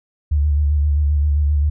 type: tone with vibrato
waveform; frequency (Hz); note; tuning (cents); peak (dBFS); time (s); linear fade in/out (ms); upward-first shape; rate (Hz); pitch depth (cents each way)
sine; 73.42; D2; 0; -13; 0.31-1.7; 10; square; 7.6; 38
effects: none